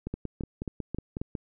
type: two click trains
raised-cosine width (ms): 3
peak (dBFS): -19 / -20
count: 5 / 8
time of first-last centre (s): 0.14-1.215 / 0.07-1.352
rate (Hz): 3.72 / 5.46
effects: none